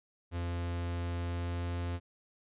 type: tone with pitch glide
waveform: 45% pulse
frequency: 86.4 to 86.9 Hz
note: F2 to F2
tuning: -18 to -8 cents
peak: -33 dBFS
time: 0.31-2 s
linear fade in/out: 50 ms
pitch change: +10 cents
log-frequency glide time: 1.23-1.78 s
effects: resampled to 8000 Hz